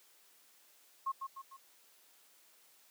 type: tone with echo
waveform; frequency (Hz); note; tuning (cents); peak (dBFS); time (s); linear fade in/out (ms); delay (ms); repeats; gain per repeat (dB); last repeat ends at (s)
sine; 1079; C#6; -47; -32; 1.06-1.12; 10; 150; 3; -6; 1.57
effects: white hiss -65 dBFS RMS until 2.9 s + high-pass 300 Hz 12 dB/octave